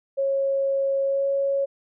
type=tone with pitch glide; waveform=sine; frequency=547 to 552.7 Hz; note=C#5 to C#5; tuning=-23 to -5 cents; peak=-20 dBFS; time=0.17-1.66 s; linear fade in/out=20 ms; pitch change=+18 cents; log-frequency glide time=1.03-1.27 s; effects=none